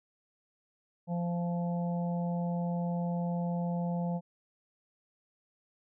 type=harmonic tone; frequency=173.2 Hz; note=F3; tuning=14 cents flat; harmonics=1 / 3 / 4 / 5; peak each=-30 / -40 / -42 / -44 dBFS; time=1.07-4.21 s; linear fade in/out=50 ms; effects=none